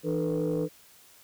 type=tone cluster; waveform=sine; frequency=164.1 / 301.2 / 441.9 / 493.4 Hz; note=E3 / D4 / A4 / B4; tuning=-8 / +44 / +7 / -2 cents; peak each=-30 dBFS; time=0.03-0.69 s; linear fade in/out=50 ms; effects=tanh soft clip ceiling -20 dBFS + white hiss -56 dBFS RMS until 1.23 s